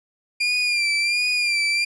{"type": "tone with vibrato", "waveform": "30% pulse", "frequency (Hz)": 2395, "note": "D7", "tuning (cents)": 33, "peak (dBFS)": -16, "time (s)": [0.4, 1.85], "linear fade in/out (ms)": 10, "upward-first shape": "sine", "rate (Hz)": 1.4, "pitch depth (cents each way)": 53, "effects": ["resampled to 22050 Hz"]}